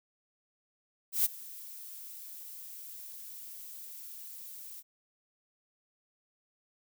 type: noise with ADSR envelope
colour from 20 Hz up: violet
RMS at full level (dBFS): -25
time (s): 1.12-4.83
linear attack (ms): 130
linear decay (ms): 19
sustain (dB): -21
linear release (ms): 42
effects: none